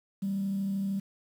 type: tone with frequency modulation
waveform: sine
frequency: 196 Hz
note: G3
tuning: in tune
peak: -27 dBFS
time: 0.22-1 s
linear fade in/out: 10 ms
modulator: 33 Hz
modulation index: 0.21
effects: tanh soft clip ceiling -24 dBFS + 9-bit